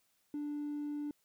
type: tone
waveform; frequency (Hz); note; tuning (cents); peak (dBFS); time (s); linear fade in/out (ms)
triangle; 293.7; D4; 0; -33; 0.34-1.11; 2
effects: tanh soft clip ceiling -32 dBFS + white hiss -75 dBFS RMS until 1.24 s